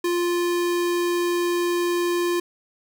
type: tone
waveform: square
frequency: 349.2 Hz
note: F4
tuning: in tune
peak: -21 dBFS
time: 0.04-2.4 s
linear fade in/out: 5 ms
effects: 10-bit